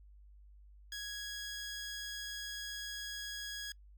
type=tone; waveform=15% pulse; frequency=1661.2 Hz; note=G#6; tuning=in tune; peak=-34 dBFS; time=0.92-3.72 s; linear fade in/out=2 ms; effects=noise-tail reverb RT60 0.1 s tail -26 dB re dry + added 50 Hz sine -55 dBFS peak until 3.97 s